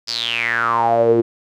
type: tone with band-pass filter sweep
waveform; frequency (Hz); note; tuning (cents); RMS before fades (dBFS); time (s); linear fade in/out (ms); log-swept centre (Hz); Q
sawtooth; 116.54; A#2; 0; -17; 0.07-1.22; 20; 5100 to 350; 9.4
effects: none